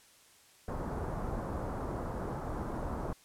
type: low-pass noise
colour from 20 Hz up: pink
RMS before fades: -37 dBFS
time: 0.68-3.13 s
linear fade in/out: 2 ms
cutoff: 1200 Hz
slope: 24 dB/octave
effects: white hiss -61 dBFS RMS until 3.24 s + low-pass 11000 Hz 12 dB/octave